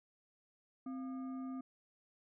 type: tone with frequency modulation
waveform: sine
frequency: 260.7 Hz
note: C4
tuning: 6 cents flat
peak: -40 dBFS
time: 0.86-1.61 s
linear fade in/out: 5 ms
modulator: 954 Hz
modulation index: 0.36
effects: none